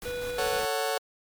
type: noise with tremolo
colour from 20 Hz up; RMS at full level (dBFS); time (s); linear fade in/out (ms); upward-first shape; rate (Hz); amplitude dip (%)
pink; -40; 0.02-0.65; 0; square; 5.2; 30
type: harmonic tone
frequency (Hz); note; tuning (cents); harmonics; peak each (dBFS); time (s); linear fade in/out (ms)
490.8; B4; -11; 1 / 3 / 5 / 7 / 8; -31 / -41 / -45 / -48 / -49; 0.05-0.6; 10
type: chord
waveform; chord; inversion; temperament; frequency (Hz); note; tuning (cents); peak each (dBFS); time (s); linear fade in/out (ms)
sawtooth; F# minor; first; just; 444 / 555 / 740; A4 / C#5 / F#5; +16 / +2 / 0; -27; 0.38-0.98; 5
effects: MP3 96 kbps